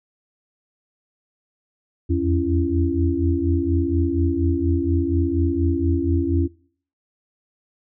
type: tone cluster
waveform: sine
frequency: 82.4 / 86.6 / 276.5 / 337.2 Hz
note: E2 / F2 / C#4 / E4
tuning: 0 / -14 / -4 / +39 cents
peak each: -23 dBFS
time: 2.09-6.48 s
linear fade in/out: 20 ms
effects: noise-tail reverb RT60 0.5 s tail -21 dB re dry